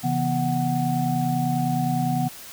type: tone cluster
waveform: sine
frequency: 136.2 / 166.1 / 244.7 / 743 Hz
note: C#3 / E3 / B3 / F#5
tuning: -30 / +13 / -16 / +7 cents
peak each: -26 dBFS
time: 0.03-2.29 s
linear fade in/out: 20 ms
effects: white hiss -41 dBFS RMS until 2.52 s